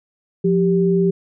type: tone pair together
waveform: sine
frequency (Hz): 176.39 / 392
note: F3 / G4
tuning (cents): +18 / 0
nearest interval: octave + major second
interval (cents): 1382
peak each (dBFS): -16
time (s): 0.44-1.11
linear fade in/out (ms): 10
effects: none